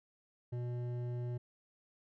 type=tone with hard clipping; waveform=sine; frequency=121.9 Hz; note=B2; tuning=22 cents flat; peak=-38 dBFS; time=0.52-1.38 s; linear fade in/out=10 ms; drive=10 dB; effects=none